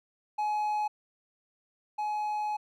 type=tone pair in turn; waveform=triangle; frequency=844 / 844 Hz; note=G#5 / G#5; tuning=+28 / +28 cents; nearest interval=unison; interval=0 cents; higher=neither; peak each=-25 / -27 dBFS; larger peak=first; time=0.38-0.88 / 1.98-2.57 s; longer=second; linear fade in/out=10 ms; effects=none